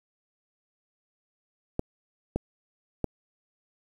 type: clicks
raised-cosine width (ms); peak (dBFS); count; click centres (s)
2; -13; 3; 1.794 / 2.36 / 3.043
effects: 8-bit